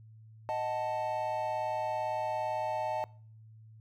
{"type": "chord", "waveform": "triangle", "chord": "D# diminished", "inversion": "none", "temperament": "equal", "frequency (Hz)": [622.3, 740, 880], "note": ["D#5", "F#5", "A5"], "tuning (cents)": [0, 0, 0], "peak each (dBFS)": [-33, -36, -32], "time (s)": [0.49, 3.04], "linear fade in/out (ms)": 0, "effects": ["noise-tail reverb RT60 0.5 s tail -24 dB re dry", "added 110 Hz sine -51 dBFS peak until 3.8 s"]}